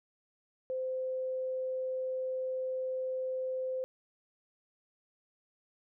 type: tone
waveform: sine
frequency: 517 Hz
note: C5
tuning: 21 cents flat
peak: -32 dBFS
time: 0.7-3.84 s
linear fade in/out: 0 ms
effects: none